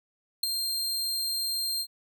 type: tone with ADSR envelope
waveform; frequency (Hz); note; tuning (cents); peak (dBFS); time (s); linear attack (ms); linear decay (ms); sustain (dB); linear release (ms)
sawtooth; 4186; C8; 0; -16; 0.43-1.87; 7; 4; -9; 64
effects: none